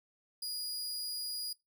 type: tone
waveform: sawtooth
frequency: 4889 Hz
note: D#8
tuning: 31 cents flat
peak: -34 dBFS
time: 0.42-1.53 s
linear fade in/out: 5 ms
effects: noise-tail reverb RT60 0.2 s tail -22 dB re dry